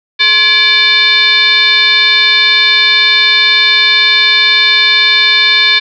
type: tone with frequency modulation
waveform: sine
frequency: 2960 Hz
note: F#7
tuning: in tune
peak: -5 dBFS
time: 0.19-5.8 s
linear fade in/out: 20 ms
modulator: 631 Hz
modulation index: 2.1
effects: none